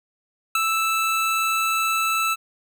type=tone with ADSR envelope; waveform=25% pulse; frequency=1318.5 Hz; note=E6; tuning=in tune; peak=-12 dBFS; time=0.55-2.36 s; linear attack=4 ms; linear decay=11 ms; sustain=-4 dB; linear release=32 ms; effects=none